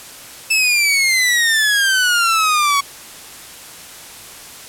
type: exponential sweep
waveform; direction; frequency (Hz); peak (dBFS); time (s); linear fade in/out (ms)
sawtooth; down; 2641 to 1112; -9; 0.5-2.81; 10
effects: white hiss -36 dBFS RMS until 4.68 s + low-pass 12000 Hz 12 dB/octave